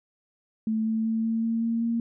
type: tone with pitch steps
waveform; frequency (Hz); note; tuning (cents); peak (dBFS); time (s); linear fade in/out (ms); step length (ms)
sine; 220 / 221.9 / 223.8 / 225.8 / 227.8 / 229.7 / 231.7; A3 / A3 / A3 / A3 / A#3 / A#3 / A#3; 0 / +15 / +30 / +45 / -40 / -25 / -10; -23; 0.67-2; 2; 190
effects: none